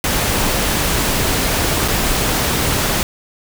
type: noise with dropouts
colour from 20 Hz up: pink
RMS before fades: -17 dBFS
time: 0.04-3.03 s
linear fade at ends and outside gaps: 1 ms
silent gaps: 1.879-1.883 s
effects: none